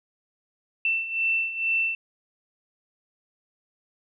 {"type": "beating tone pair", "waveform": "sine", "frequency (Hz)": [2676, 2678.2], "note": ["E7", "E7"], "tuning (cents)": [25, 27], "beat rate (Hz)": 2.2, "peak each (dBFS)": [-29, -24], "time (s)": [0.85, 1.95], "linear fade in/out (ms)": 2, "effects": []}